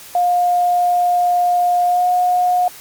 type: tone with pitch glide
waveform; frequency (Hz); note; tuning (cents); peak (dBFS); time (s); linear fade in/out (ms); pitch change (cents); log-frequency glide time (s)
sine; 710 to 720.7; F5 to F#5; +28 to -46; -12; 0.15-2.68; 2; +26; 1.85-2.08
effects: white hiss -38 dBFS RMS until 2.8 s + Opus 48 kbps